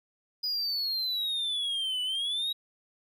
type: exponential two-way sweep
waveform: triangle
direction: down then up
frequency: 4978 to 2960 to 3845 Hz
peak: -27 dBFS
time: 0.43-2.53 s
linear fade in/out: 10 ms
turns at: 2.02 s
effects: none